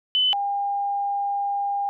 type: tone pair in turn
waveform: sine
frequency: 3017 / 804.4 Hz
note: F#7 / G5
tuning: +33 / +44 cents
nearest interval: octave + major seventh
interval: 2289 cents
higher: first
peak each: -17 / -22 dBFS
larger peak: first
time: 0.15-0.33 / 0.33-1.89 s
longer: second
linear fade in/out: 0 ms
effects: none